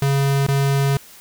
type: tone with dropouts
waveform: square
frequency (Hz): 138.59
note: C#3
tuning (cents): 0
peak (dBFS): -16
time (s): 0.02-0.97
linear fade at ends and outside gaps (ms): 2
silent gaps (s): 0.466-0.485
effects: white hiss -44 dBFS RMS until 1.2 s